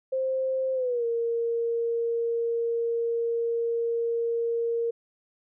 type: tone with pitch glide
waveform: sine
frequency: 525 to 465 Hz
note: C5 to A#4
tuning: +6 to -4 cents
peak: -24 dBFS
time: 0.12-4.91 s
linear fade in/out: 10 ms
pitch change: -210 cents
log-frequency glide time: 0.74-1.05 s
effects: none